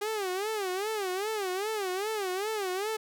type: tone with vibrato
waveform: sawtooth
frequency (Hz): 400.7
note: G4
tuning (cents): +38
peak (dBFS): -26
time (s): 0.01-2.97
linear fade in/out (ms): 10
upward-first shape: sine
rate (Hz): 2.5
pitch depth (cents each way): 170
effects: none